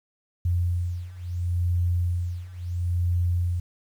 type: beating tone pair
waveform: sine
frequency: 87.31 / 88.04 Hz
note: F2 / F2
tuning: 0 / +14 cents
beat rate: 0.73 Hz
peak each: -27 / -25 dBFS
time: 0.45-3.6 s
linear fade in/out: 5 ms
effects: 9-bit